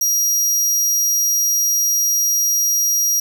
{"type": "tone", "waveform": "sawtooth", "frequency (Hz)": 5720, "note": "F8", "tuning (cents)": 41, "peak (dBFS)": -12, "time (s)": [0.01, 3.2], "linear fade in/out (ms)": 5, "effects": []}